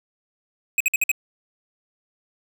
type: tone bursts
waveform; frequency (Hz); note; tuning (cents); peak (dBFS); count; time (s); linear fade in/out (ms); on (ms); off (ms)
square; 2529; D#7; +28; -17; 5; 0.78-1.116; 2; 24; 54
effects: none